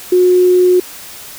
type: tone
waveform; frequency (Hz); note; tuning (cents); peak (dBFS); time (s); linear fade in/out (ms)
sine; 362.4; F#4; -36; -6; 0.12-0.8; 5
effects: white hiss -32 dBFS RMS until 1.38 s